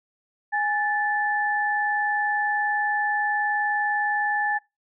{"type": "tone pair together", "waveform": "sine", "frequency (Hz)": [830.6, 1750.3], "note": ["G#5", "A6"], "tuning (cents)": [0, -10], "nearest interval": "octave + minor second", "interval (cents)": 1290, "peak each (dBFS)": -24, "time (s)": [0.52, 4.59], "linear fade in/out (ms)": 20, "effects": ["noise-tail reverb RT60 0.2 s tail -20 dB re dry"]}